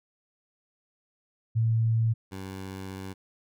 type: tone pair in turn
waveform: sine / 15% pulse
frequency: 113.2 / 95.52 Hz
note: A2 / G2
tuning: +50 / -44 cents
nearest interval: minor third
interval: 294 cents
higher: first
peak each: -21 / -30 dBFS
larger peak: first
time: 1.55-2.14 / 2.31-3.14 s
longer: second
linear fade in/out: 20 ms
effects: none